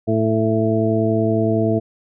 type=harmonic tone; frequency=110.6 Hz; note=A2; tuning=9 cents sharp; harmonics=1 / 2 / 3 / 4 / 6; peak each=-21 / -21 / -21 / -22 / -22 dBFS; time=0.07-1.8 s; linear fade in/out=20 ms; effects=none